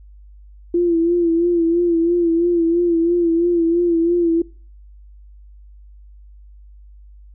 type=tone with vibrato; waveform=sine; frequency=340 Hz; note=F4; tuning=46 cents flat; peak=-13 dBFS; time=0.74-4.42 s; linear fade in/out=5 ms; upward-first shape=sine; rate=3 Hz; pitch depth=54 cents each way; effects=noise-tail reverb RT60 0.4 s tail -23 dB re dry + added 50 Hz sine -40 dBFS peak until 7.34 s